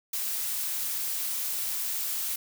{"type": "noise", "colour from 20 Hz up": "blue", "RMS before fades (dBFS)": -31, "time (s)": [0.13, 2.36], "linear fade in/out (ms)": 5, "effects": []}